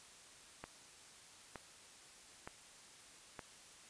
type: click train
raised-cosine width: 0.5 ms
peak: -30 dBFS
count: 4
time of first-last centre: 0.64-3.392 s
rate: 1.09 Hz
effects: white hiss -59 dBFS RMS until 3.89 s + resampled to 22050 Hz